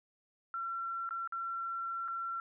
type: tone with dropouts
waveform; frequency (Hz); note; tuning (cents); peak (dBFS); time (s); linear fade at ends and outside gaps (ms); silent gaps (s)
sine; 1358; F6; -49; -35; 0.54-2.4; 1; 1.091-1.108 / 1.275-1.323 / 2.079-2.083
effects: none